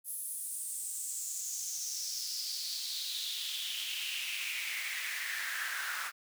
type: noise with high-pass filter sweep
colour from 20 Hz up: pink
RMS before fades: -38 dBFS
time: 0.04-6.12 s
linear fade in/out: 50 ms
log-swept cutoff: 11000 to 1400 Hz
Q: 4.8
effects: none